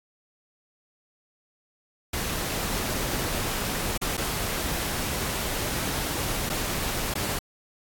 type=noise with dropouts; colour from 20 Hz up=pink; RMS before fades=-29 dBFS; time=2.13-7.39 s; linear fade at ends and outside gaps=5 ms; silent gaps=3.977-4.014 / 4.17-4.176 / 6.494-6.498 / 7.14-7.153 s; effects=AAC 64 kbps